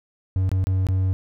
triangle tone with dropouts, 94.1 Hz, F#2, 30 cents sharp, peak -16 dBFS, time 0.36-1.13 s, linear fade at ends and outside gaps 0 ms, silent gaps 0.492-0.516 / 0.641-0.67 / 0.868-0.887 s, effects none

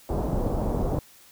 pink low-pass noise, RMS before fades -26 dBFS, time 0.09-0.99 s, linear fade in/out 0 ms, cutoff 830 Hz, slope 24 dB/octave, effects white hiss -53 dBFS RMS until 1.31 s

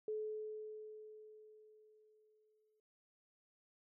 sine tone with exponential decay, 430.1 Hz, A4, 39 cents flat, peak -37 dBFS, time 0.08-2.8 s, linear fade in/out 2 ms, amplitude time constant 590 ms, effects none

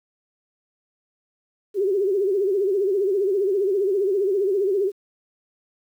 sine tone with vibrato, 392.1 Hz, G4, in tune, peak -18 dBFS, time 1.74-4.92 s, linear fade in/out 50 ms, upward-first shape sine, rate 15 Hz, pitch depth 110 cents each way, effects 9-bit

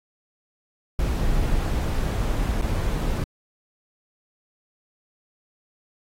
brown noise with dropouts, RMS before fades -23 dBFS, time 0.99-3.24 s, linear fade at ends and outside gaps 2 ms, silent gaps 2.615-2.62 s, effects AAC 48 kbps

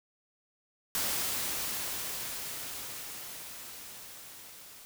white noise with level ramp, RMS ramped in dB -31 to -51 dBFS, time 0.95-4.85 s, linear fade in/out 0 ms, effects none

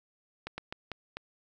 slowing click train, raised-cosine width 0.3 ms, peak -21 dBFS, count 5, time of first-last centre 0.47-1.17 s, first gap 110 ms, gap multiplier 1.32, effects none

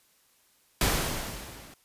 pink noise with level ramp, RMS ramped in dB -23 to -50 dBFS, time 0.81-1.74 s, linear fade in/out 2 ms, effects white hiss -65 dBFS RMS until 1.84 s + resampled to 32000 Hz

